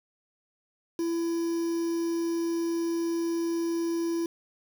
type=tone with quantisation; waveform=triangle; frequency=335.5 Hz; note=E4; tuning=31 cents sharp; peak=-24 dBFS; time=0.99-4.26 s; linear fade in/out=2 ms; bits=7; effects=none